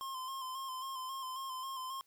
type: tone with vibrato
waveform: square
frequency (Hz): 1051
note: C6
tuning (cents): +7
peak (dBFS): -40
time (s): 0.01-2.01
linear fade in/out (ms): 0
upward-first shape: square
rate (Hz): 3.7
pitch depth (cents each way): 34
effects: white hiss -73 dBFS RMS until 2.06 s